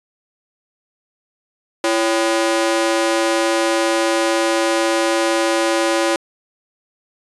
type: ring-modulated tone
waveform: sawtooth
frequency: 448.2 Hz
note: A4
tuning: 32 cents sharp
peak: -8 dBFS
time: 1.84-6.16 s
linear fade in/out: 2 ms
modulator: 111 Hz
effects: resampled to 24000 Hz